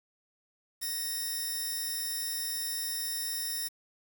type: tone pair together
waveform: 5% pulse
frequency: 1864.7 / 5302 Hz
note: A#6 / E8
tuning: 0 / +9 cents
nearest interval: octave + tritone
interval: 1809 cents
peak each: -27 / -28 dBFS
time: 0.81-3.69 s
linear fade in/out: 20 ms
effects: 8-bit